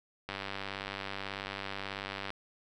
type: click train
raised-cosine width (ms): 0.3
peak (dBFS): -21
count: 199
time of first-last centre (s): 0.29-2.304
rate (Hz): 98.3
effects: none